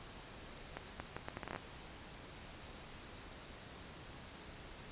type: accelerating click train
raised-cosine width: 0.5 ms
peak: -26 dBFS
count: 11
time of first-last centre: 0.77-1.561 s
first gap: 230 ms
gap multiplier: 0.72
effects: pink hiss -52 dBFS RMS until 4.91 s + resampled to 8000 Hz